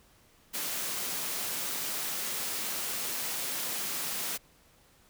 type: high-pass noise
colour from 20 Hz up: white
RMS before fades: -34 dBFS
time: 0.53-4.38 s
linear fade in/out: 20 ms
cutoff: 130 Hz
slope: 24 dB/octave
effects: pink hiss -62 dBFS RMS until 5.09 s